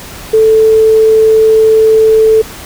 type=tone; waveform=sine; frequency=440 Hz; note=A4; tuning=in tune; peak=-3 dBFS; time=0.33-2.42 s; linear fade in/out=10 ms; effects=pink hiss -28 dBFS RMS until 2.65 s